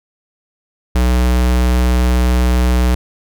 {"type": "tone", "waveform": "square", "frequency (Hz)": 61.74, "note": "B1", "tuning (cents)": 0, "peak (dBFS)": -11, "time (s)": [0.95, 2.95], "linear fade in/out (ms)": 5, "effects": []}